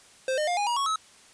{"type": "tone with pitch steps", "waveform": "square", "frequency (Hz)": [523.3, 608.1, 706.6, 821.1, 954.2, 1108.8, 1288.5], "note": ["C5", "D#5", "F5", "G#5", "A#5", "C#6", "E6"], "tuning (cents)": [0, -40, 20, -20, 40, 0, -40], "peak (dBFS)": -25, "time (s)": [0.28, 0.959], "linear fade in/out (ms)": 2, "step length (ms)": 97, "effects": ["white hiss -54 dBFS RMS until 1.33 s", "resampled to 22050 Hz"]}